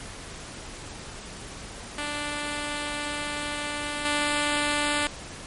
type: tone with level steps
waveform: 5% pulse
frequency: 293.7 Hz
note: D4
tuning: in tune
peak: -18 / -12 dBFS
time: 1.98-5.07 s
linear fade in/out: 2 ms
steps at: 4.05 s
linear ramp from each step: 2 ms
effects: pink hiss -40 dBFS RMS until 5.46 s + MP3 48 kbps